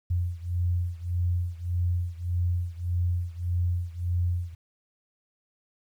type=beating tone pair; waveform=sine; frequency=87.31 / 89.01 Hz; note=F2 / F2; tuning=0 / +33 cents; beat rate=1.7 Hz; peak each=-27 / -29 dBFS; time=0.1-4.55 s; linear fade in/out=10 ms; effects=10-bit